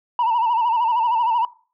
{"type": "tone with vibrato", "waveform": "sine", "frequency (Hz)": 932.3, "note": "A#5", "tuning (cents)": 0, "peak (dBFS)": -14, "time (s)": [0.19, 1.45], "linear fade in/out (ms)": 2, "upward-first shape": "sine", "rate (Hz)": 13, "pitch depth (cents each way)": 93, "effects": ["noise-tail reverb RT60 0.4 s tail -21 dB re dry", "tanh soft clip ceiling -14 dBFS"]}